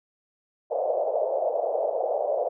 white band-pass noise, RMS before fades -26 dBFS, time 0.7-2.49 s, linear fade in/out 20 ms, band 500 to 670 Hz, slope 48 dB/octave, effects none

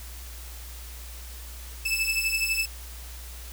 sawtooth beating tone pair, 2620 / 2632 Hz, E7 / E7, -11 / -3 cents, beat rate 12 Hz, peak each -24 dBFS, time 1.85-2.66 s, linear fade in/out 10 ms, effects added 60 Hz sine -39 dBFS peak until 3.52 s + white hiss -45 dBFS RMS until 3.52 s

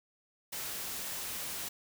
white noise, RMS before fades -39 dBFS, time 0.52-1.69 s, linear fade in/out 10 ms, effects none

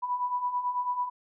sine beating tone pair, 980 / 989.1 Hz, B5 / B5, -14 / +2 cents, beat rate 9.1 Hz, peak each -34 / -28 dBFS, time 0.02-1.1 s, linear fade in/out 20 ms, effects none

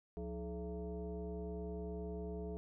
sine tone with frequency modulation, 178.5 Hz, F3, 38 cents sharp, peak -40 dBFS, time 0.17-2.57 s, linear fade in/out 0 ms, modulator 247 Hz, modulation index 1.5, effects none

